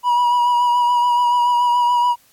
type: tone with vibrato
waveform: triangle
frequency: 969 Hz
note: B5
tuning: 33 cents flat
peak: -11 dBFS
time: 0.03-2.16 s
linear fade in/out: 50 ms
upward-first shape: sine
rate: 7 Hz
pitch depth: 24 cents each way
effects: white hiss -55 dBFS RMS until 2.32 s + AAC 64 kbps